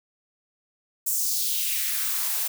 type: noise with high-pass filter sweep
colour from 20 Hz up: blue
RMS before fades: -26 dBFS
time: 1.06-2.48 s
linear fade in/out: 10 ms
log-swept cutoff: 8100 to 590 Hz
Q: 2
effects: none